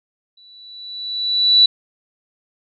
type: tone with exponential growth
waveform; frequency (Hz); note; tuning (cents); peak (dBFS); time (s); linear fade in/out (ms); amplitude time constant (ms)
sine; 3951; B7; 0; -6; 0.37-1.66; 5; 280
effects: none